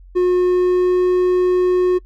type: tone with pitch glide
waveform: triangle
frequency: 360.8 to 363.1 Hz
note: F#4 to F#4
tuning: -44 to -33 cents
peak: -10 dBFS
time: 0.15-1.99 s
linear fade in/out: 20 ms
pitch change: +11 cents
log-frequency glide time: 0.36-1.06 s
effects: noise-tail reverb RT60 0.1 s tail -24 dB re dry + added 45 Hz sine -39 dBFS peak until 2.05 s